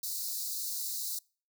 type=high-pass noise; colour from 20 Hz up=white; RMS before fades=-36 dBFS; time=0.03-1.19 s; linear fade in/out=5 ms; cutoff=3900 Hz; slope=96 dB/octave; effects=noise-tail reverb RT60 0.4 s tail -26 dB re dry